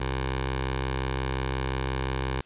10% pulse tone with notch filter, 65.7 Hz, C2, 8 cents sharp, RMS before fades -29 dBFS, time 0-2.41 s, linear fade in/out 5 ms, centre 230 Hz, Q 0.94, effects white hiss -58 dBFS RMS until 2.45 s + resampled to 8000 Hz

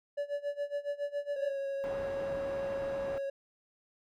triangle tone with tremolo, 575 Hz, D5, 37 cents flat, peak -28 dBFS, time 0.17-1.54 s, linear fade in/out 10 ms, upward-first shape sine, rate 7.2 Hz, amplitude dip 90%
triangle tone with vibrato, 551 Hz, C#5, 11 cents flat, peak -31 dBFS, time 1.36-3.3 s, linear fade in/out 5 ms, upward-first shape triangle, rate 12 Hz, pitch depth 9 cents each way
white low-pass noise, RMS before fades -44 dBFS, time 1.84-3.18 s, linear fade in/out 0 ms, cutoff 840 Hz, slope 12 dB/octave
effects none

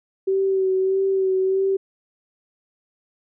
sine tone with vibrato, 382.2 Hz, G4, 44 cents flat, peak -17 dBFS, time 0.27-1.77 s, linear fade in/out 10 ms, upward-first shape sine, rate 1.6 Hz, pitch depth 25 cents each way, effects none

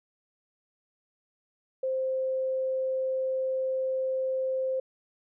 sine tone, 523.3 Hz, C5, in tune, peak -26 dBFS, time 1.83-4.8 s, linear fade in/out 5 ms, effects none

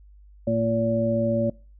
harmonic tone, 114.3 Hz, A#2, 34 cents flat, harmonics 1 / 2 / 3 / 5, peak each -28 / -24 / -32 / -23 dBFS, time 0.47-1.5 s, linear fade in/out 5 ms, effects noise-tail reverb RT60 0.4 s tail -25 dB re dry + added 50 Hz sine -47 dBFS peak until 1.79 s

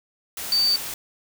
sine tone in noise, 4597 Hz, D8, 38 cents flat, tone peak -17 dBFS, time 0.52-0.76 s, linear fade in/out 2 ms, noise white, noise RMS -32 dBFS, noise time 0.37-0.94 s, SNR +12 dB, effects none

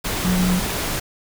sine tone in noise, 181.9 Hz, F#3, 29 cents flat, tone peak -17 dBFS, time 0.24-0.6 s, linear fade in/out 10 ms, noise pink, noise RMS -24 dBFS, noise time 0.04-1 s, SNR +4 dB, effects none

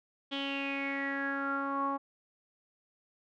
sawtooth tone with low-pass filter sweep, 276.7 Hz, C#4, 3 cents flat, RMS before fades -34 dBFS, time 0.31-1.98 s, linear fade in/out 20 ms, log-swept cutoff 3300 to 1000 Hz, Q 9.2, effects none

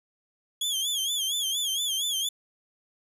sawtooth tone with vibrato, 3308 Hz, G#7, 8 cents flat, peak -23 dBFS, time 0.61-2.29 s, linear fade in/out 5 ms, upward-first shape sine, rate 4.3 Hz, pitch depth 110 cents each way, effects resampled to 32000 Hz

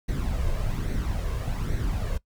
brown noise with flanger, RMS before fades -27 dBFS, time 0.08-2.18 s, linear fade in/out 10 ms, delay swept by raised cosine 0.49 to 1.89 ms, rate 1.2 Hz, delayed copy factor +0.55, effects noise-tail reverb RT60 0.1 s tail -21 dB re dry

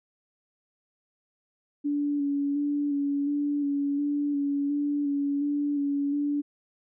sine tone with vibrato, 286.4 Hz, D4, 43 cents flat, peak -24 dBFS, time 1.84-6.42 s, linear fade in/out 20 ms, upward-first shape square, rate 1.4 Hz, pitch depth 19 cents each way, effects none

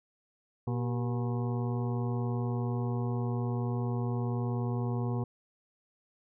harmonic tone with a mistuned harmonic, 120.2 Hz, B2, 46 cents flat, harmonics 1 / 2 / 3 / 4 / 6 / 7 / 8 / 9, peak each -30 / -36 / -40 / -42 / -46 / -47 / -48 / -49 dBFS, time 0.67-5.24 s, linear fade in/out 5 ms, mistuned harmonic 3, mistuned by +99 cents, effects none

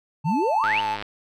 sine exponential sweep, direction up, 137.5 to 3152 Hz, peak -21 dBFS, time 0.24-0.81 s, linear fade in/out 20 ms
triangle tone with vibrato, 880 Hz, A5, in tune, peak -21 dBFS, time 0.24-0.98 s, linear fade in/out 50 ms, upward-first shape sine, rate 5.7 Hz, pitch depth 28 cents each way
click train, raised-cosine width 0.3 ms, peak -15 dBFS, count 41, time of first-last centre 0.64-1.025 s, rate 104 Hz
effects none

